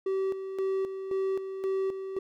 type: tone with tremolo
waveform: triangle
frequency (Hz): 384.3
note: G4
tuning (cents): -34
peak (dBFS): -24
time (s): 0.06-2.19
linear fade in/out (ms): 5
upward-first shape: square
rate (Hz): 1.9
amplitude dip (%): 60
effects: none